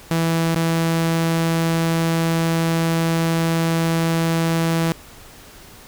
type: tone with dropouts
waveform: sawtooth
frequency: 164.81 Hz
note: E3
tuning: in tune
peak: -13 dBFS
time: 0.11-4.92 s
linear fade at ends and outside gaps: 0 ms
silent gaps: 0.546-0.559 s
effects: pink hiss -43 dBFS RMS until 5.87 s